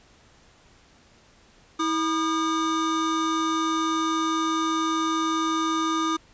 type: tone pair together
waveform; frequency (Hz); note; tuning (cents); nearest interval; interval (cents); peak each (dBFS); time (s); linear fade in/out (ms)
square; 322.9 / 1219; E4 / D#6; -36 / -36; octave + major seventh; 2300; -26; 1.79-6.17; 10
effects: pink hiss -56 dBFS RMS until 6.33 s + resampled to 16000 Hz